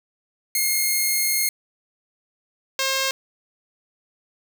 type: tone pair in turn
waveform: 5% pulse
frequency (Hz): 2143 / 534.5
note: C7 / C5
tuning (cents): +41 / +37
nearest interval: 2 octaves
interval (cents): 2404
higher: first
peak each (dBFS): -9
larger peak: neither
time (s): 0.55-1.49 / 2.79-3.11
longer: first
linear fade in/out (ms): 2
effects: none